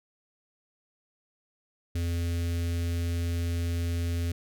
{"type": "tone with notch filter", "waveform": "square", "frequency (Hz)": 85.2, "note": "F2", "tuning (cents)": -42, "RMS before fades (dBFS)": -29, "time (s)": [1.95, 4.32], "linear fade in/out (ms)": 5, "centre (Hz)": 920, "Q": 0.57, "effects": []}